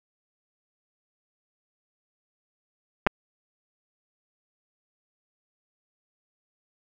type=clicks; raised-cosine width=0.5 ms; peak=-5 dBFS; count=2; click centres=3.066 / 3.071 s; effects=none